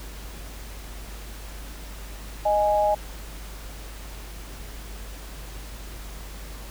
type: tone pair together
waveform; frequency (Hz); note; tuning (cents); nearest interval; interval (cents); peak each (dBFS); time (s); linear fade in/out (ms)
sine; 619.3 / 831; D#5 / G#5; -8 / +1; perfect fourth; 509; -21; 2.45-2.95; 10
effects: added 50 Hz sine -37 dBFS peak until 6.7 s + pink hiss -43 dBFS RMS until 6.7 s